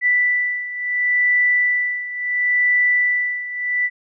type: beating tone pair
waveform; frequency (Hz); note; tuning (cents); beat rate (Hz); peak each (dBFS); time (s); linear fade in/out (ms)
sine; 1975.5 / 1976.22; B6 / B6; 0 / +1; 0.72; -17 / -21; 0.01-3.9; 50
effects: none